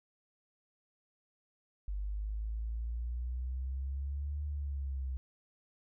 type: exponential two-way sweep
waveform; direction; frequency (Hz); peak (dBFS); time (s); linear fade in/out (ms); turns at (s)
sine; up then down; 49 to 73.9 to 64.4; -34; 1.88-5.17; 0; 4.44
effects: none

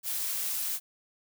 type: noise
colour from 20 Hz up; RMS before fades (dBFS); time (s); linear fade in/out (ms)
blue; -32; 0.03-0.8; 50
effects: none

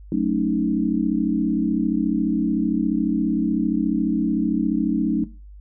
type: chord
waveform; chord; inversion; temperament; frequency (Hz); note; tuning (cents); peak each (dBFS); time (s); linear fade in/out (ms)
sine; D# half-diminished seventh; first; equal; 185 / 220 / 277.2 / 311.1; F#3 / A3 / C#4 / D#4; 0 / 0 / 0 / 0; -24; 0.12-5.24; 2
effects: noise-tail reverb RT60 0.3 s tail -17 dB re dry + added 50 Hz sine -39 dBFS peak until 5.6 s

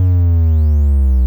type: linear sweep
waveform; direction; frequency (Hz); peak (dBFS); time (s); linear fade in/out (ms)
triangle; down; 92.5 to 61.74; -6; 0-1.26; 0
effects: 8-bit

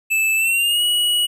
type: tone with pitch glide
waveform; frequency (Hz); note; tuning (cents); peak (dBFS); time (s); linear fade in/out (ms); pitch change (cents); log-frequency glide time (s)
square; 2629 to 2917; E7 to F#7; -5 to -25; -16; 0.1-1.27; 20; +180; 0.36-0.83
effects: none

